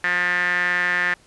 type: tone with band-pass filter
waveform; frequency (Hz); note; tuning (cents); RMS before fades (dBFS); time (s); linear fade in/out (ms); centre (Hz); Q
sawtooth; 177.9; F3; +32; -21; 0.04-1.14; 2; 1800; 8.1
effects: pink hiss -54 dBFS RMS until 1.26 s + resampled to 24000 Hz